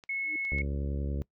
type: clicks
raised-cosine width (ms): 0.2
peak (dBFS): -32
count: 3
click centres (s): 0.038 / 0.451 / 0.585
type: tone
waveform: sine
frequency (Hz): 2189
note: C#7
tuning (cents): -22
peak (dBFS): -30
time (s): 0.09-0.62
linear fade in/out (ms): 5
type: tone with exponential growth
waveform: sine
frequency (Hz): 307.6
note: D#4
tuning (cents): -20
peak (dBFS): -37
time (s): 0.18-0.36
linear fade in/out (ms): 2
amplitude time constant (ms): 39
type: harmonic tone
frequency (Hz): 70.4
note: C#2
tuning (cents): +27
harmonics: 1 / 2 / 3 / 4 / 5 / 6 / 7 / 8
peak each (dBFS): -31 / -37 / -41 / -43 / -45 / -47 / -48 / -49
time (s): 0.52-1.22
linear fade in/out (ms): 0
effects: noise-tail reverb RT60 0.1 s tail -22 dB re dry